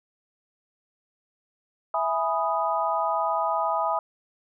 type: chord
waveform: sine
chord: E major seventh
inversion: none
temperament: equal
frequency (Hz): 659.3 / 830.6 / 987.8 / 1244.5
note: E5 / G#5 / B5 / D#6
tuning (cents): 0 / 0 / 0 / 0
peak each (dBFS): -28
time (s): 1.94-3.99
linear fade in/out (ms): 2
effects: none